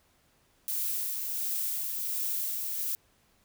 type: noise with tremolo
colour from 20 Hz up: violet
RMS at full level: -31 dBFS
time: 0.68-2.95 s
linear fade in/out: 0 ms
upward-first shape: sine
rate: 1.4 Hz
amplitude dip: 30%
effects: pink hiss -67 dBFS RMS until 3.44 s

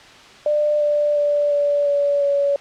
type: tone with pitch steps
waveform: sine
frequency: 596 / 589.8 / 583.7 / 577.7 / 571.7 / 565.8 Hz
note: D5 / D5 / D5 / D5 / D5 / C#5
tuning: +25 / +7 / -11 / -29 / -47 / +35 cents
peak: -15 dBFS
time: 0.46-2.56 s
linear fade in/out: 2 ms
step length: 350 ms
effects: white hiss -43 dBFS RMS until 2.6 s + low-pass 4000 Hz 12 dB/octave

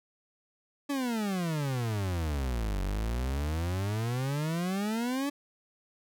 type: exponential two-way sweep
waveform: 40% pulse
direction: down then up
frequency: 290 to 46.46 to 290 Hz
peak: -28 dBFS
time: 0.89-5.3 s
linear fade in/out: 10 ms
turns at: 2.81 s
effects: none

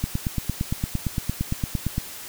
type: click train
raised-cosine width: 5 ms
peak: -11 dBFS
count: 18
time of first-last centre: 0.04-1.981 s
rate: 8.76 Hz
effects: white hiss -38 dBFS RMS until 2.28 s

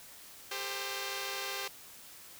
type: tone cluster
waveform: 5% pulse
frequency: 397.1 / 449.6 / 523 Hz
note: G4 / A4 / C5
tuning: +22 / +37 / -1 cents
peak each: -27 / -36 / -28 dBFS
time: 0.51-1.68 s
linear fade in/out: 5 ms
effects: white hiss -52 dBFS RMS until 2.39 s

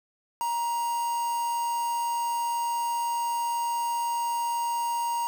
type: tone with quantisation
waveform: triangle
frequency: 941 Hz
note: A#5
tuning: 16 cents sharp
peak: -24 dBFS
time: 0.41-5.27 s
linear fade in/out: 0 ms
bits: 6
effects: none

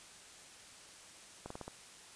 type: slowing click train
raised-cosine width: 1 ms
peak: -29 dBFS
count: 5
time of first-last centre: 1.46-1.68 s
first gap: 44 ms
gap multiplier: 1.15
effects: white hiss -55 dBFS RMS until 2.15 s + resampled to 22050 Hz

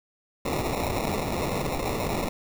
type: noise with sample-and-hold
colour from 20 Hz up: white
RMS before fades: -28 dBFS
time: 0.45-2.29 s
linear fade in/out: 5 ms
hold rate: 1575 Hz
effects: none

